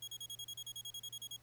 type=tone bursts; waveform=sawtooth; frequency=3300 Hz; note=G#7; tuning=12 cents flat; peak=-40 dBFS; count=15; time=0.02-1.365 s; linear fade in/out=5 ms; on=57 ms; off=35 ms; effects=added 118 Hz sine -64 dBFS peak until 1.42 s + pink hiss -68 dBFS RMS until 1.42 s